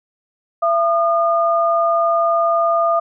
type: tone pair together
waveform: sine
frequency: 673 / 1216.6 Hz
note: E5 / D#6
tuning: +36 / -39 cents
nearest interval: minor seventh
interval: 1025 cents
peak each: -15 / -17 dBFS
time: 0.62-3 s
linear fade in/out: 10 ms
effects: none